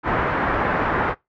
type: low-pass noise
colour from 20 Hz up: white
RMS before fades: -21 dBFS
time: 0.03-1.15 s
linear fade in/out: 50 ms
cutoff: 1600 Hz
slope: 24 dB/octave
effects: noise-tail reverb RT60 0.2 s tail -22 dB re dry + MP3 64 kbps